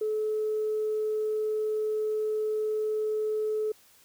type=tone; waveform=sine; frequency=430.4 Hz; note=A4; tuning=38 cents flat; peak=-25 dBFS; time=0.01-3.72 s; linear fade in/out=5 ms; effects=tanh soft clip ceiling -21 dBFS + white hiss -59 dBFS RMS until 4.04 s